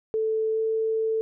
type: tone with pitch glide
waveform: sine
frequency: 440 to 443.3 Hz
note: A4 to A4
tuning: 0 to +13 cents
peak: -22 dBFS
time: 0.14-1.21 s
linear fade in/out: 0 ms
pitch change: +13 cents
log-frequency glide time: 0.52-0.6 s
effects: none